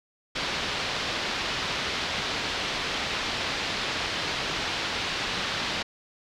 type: low-pass noise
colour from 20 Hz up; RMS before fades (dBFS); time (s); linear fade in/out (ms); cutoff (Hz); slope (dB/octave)
white; -30; 0.35-5.83; 10; 4400; 24
effects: none